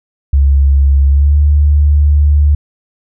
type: tone with pitch glide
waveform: sine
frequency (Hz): 69.2 to 73.31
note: C#2 to D2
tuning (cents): -2 to -3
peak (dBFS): -5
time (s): 0.33-2.55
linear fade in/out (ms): 5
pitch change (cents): +99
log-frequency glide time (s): 1.08-1.37
effects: none